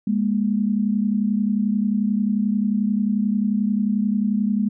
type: tone pair together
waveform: sine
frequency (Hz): 205.2 / 236.5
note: G#3 / A#3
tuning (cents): -21 / +25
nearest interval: major second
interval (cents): 246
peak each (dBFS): -19 / -23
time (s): 0.07-4.69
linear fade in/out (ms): 5
effects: none